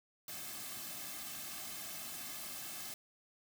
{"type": "noise with comb filter", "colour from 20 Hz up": "white", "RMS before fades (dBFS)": -45, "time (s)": [0.28, 2.94], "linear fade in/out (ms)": 2, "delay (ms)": 2.1, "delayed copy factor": -0.75, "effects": []}